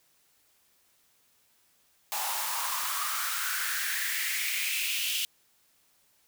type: noise with high-pass filter sweep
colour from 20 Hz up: white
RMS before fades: -31 dBFS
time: 2.12-5.25 s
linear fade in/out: 0 ms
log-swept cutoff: 800 to 3000 Hz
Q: 4.8
effects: white hiss -67 dBFS RMS until 6.27 s